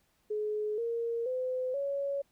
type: tone with pitch steps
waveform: sine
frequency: 423.9 / 464.9 / 510 / 559.3 Hz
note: G#4 / A#4 / C5 / C#5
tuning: +35 / -5 / -44 / +15 cents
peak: -30 dBFS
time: 0.3-2.22 s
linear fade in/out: 10 ms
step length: 480 ms
effects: pink hiss -72 dBFS RMS until 2.31 s